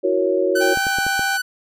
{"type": "chord", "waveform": "sine", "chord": "F# dominant seventh", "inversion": "third", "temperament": "equal", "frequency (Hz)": [329.6, 370, 466.2, 554.4], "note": ["E4", "F#4", "A#4", "C#5"], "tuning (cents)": [0, 0, 0, 0], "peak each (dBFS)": [-24, -19, -24, -20], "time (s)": [0.03, 0.75], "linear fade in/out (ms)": 20}
{"type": "tone with pitch glide", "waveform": "45% pulse", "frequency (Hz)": [1513, 1493.9], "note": ["F#6", "F#6"], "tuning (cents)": [38, 16], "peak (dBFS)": -20, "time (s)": [0.55, 1.42], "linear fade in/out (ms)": 10, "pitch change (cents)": -22, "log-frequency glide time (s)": [0.88, 0.94]}
{"type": "harmonic tone", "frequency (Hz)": 787, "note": "G5", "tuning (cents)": 7, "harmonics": [1, 2, 3, 4, 5, 7, 8, 9, 10], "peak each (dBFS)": [-23, -29, -33, -35, -37, -40, -41, -42, -43], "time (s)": [0.6, 1.38], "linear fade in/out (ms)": 20}
{"type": "clicks", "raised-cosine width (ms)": 2, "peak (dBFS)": -16, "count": 5, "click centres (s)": [0.773, 0.868, 0.986, 1.066, 1.194]}
{"effects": []}